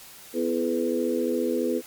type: harmonic tone with a mistuned harmonic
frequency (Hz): 83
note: E2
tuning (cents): +12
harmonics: 3 / 4 / 5 / 6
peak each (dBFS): -28 / -28 / -28 / -28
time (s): 0.33-1.82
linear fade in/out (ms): 50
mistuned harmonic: 5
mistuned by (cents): +35
effects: white hiss -46 dBFS RMS until 1.86 s + MP3 96 kbps